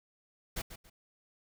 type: noise with echo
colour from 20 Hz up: pink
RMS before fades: -36 dBFS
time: 0.56-0.62 s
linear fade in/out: 10 ms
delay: 140 ms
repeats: 2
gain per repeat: -11 dB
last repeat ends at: 0.9 s
effects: none